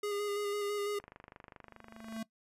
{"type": "tone with vibrato", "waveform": "square", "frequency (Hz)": 410, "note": "G#4", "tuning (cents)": -22, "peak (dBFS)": -34, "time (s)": [0.03, 0.99], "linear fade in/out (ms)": 5, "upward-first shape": "square", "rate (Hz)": 6, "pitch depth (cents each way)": 17}
{"type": "click train", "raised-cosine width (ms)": 0.5, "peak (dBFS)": -34, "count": 30, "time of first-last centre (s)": [1, 2.165], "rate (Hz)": 24.9}
{"type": "tone with exponential growth", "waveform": "square", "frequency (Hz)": 222.9, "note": "A3", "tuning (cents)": 23, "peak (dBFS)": -36, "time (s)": [1.63, 2.23], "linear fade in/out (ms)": 5, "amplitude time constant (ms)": 130}
{"effects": ["noise-tail reverb RT60 0.1 s tail -19 dB re dry", "resampled to 32000 Hz"]}